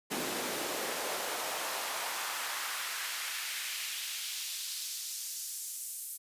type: noise with high-pass filter sweep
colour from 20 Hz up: pink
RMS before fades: -37 dBFS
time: 0.1-6.18 s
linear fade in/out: 20 ms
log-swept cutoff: 270 to 9700 Hz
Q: 1.2
effects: resampled to 32000 Hz